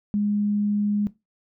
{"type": "tone", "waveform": "sine", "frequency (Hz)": 206.5, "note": "G#3", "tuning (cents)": -10, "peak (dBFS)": -20, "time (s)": [0.14, 1.07], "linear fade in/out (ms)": 0, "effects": ["noise-tail reverb RT60 0.2 s tail -17 dB re dry"]}